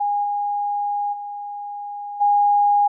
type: tone with level steps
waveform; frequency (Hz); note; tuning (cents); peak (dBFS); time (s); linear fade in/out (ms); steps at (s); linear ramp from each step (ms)
sine; 819; G#5; -24; -18 / -20 / -28 / -13; 0-2.88; 10; 0.23 / 1.12 / 2.2; 20
effects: none